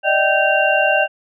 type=tone cluster; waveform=sine; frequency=593 / 633 / 773 / 1555 / 2770 Hz; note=D5 / D#5 / G5 / G6 / F7; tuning=+17 / +30 / -24 / -14 / -15 cents; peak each=-19 dBFS; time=0.03-1.08 s; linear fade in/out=50 ms; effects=none